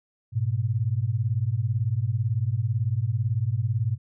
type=beating tone pair; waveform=sine; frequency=103.83 / 121.83 Hz; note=G#2 / B2; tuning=0 / -23 cents; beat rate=18 Hz; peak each=-25 dBFS; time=0.32-3.98 s; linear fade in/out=50 ms; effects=none